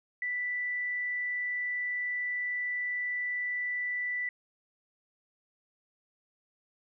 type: tone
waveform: sine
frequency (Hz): 1975.5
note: B6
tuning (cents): 0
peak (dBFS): -30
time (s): 0.22-4.29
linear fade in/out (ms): 2
effects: none